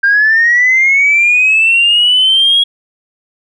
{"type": "linear sweep", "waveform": "sine", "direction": "up", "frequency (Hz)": [1585, 3322], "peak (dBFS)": -5, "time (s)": [0.03, 2.64], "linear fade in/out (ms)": 10, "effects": ["tanh soft clip ceiling -2 dBFS"]}